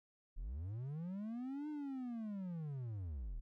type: linear two-way sweep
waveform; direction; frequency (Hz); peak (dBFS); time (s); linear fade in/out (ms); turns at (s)
triangle; up then down; 30.79 to 305.8 to 30.79; -39; 0.36-3.41; 20; 1.69
effects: none